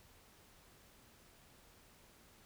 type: silence
effects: pink hiss -64 dBFS RMS until 2.45 s